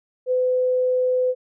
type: tone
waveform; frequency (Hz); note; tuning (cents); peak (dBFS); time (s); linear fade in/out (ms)
sine; 506; B4; +42; -17; 0.26-1.35; 50
effects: none